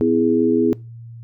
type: chord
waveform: sine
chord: E major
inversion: second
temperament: equal with one note detuned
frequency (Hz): 251.4 / 329.6 / 415.3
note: B3 / E4 / G#4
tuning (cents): +31 / 0 / 0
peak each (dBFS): -18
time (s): 0.01-0.73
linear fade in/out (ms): 0
effects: noise-tail reverb RT60 0.3 s tail -23 dB re dry + added 116 Hz sine -34 dBFS peak until 1.23 s